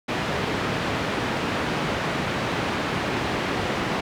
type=band-pass noise; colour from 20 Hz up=pink; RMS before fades=-26 dBFS; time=0.08-4.01 s; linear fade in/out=10 ms; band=120 to 2900 Hz; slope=12 dB/octave; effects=none